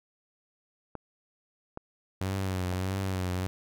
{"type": "clicks", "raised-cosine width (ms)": 1, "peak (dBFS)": -23, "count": 3, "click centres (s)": [0.953, 1.774, 2.727]}
{"type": "tone with vibrato", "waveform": "sawtooth", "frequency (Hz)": 93.7, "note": "F#2", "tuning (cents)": 22, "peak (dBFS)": -25, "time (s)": [2.21, 3.47], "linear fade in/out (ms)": 0, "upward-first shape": "triangle", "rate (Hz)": 1.6, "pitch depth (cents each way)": 69}
{"effects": []}